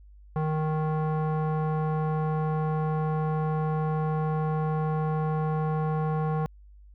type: tone with low-pass filter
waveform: square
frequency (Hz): 155.56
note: D#3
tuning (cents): 0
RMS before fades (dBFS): -27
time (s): 0.36-6.46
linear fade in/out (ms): 0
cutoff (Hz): 1000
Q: 2
effects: added 50 Hz sine -48 dBFS peak until 6.94 s